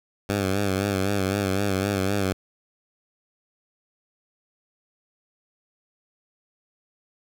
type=tone with vibrato; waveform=10% pulse; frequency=98 Hz; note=G2; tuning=in tune; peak=-14 dBFS; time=0.29-2.33 s; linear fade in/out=5 ms; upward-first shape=sine; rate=3.9 Hz; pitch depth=70 cents each way; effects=none